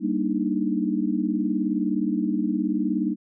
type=chord; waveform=sine; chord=Eb major seventh; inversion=first; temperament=equal with one note detuned; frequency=196 / 233.1 / 293.7 / 312.9 Hz; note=G3 / Bb3 / D4 / Eb4; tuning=0 / 0 / 0 / +10 cents; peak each=-27 dBFS; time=0-3.16 s; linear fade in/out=50 ms; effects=none